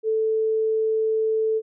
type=tone; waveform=sine; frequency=440 Hz; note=A4; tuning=in tune; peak=-19 dBFS; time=0.03-1.62 s; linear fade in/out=50 ms; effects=none